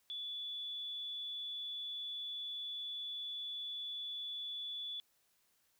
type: tone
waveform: sine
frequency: 3445 Hz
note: A7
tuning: 37 cents flat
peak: -40 dBFS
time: 0.1-5 s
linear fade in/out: 0 ms
effects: white hiss -75 dBFS RMS until 5.79 s